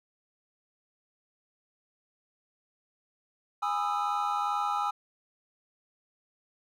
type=chord; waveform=triangle; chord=E major seventh; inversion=first; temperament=just; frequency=824.1 / 988.9 / 1236.1 / 1318.5 Hz; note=G#5 / B5 / D#6 / E6; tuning=-14 / +2 / -12 / 0 cents; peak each=-29 / -35 / -31 / -31 dBFS; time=3.62-4.91 s; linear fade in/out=10 ms; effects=none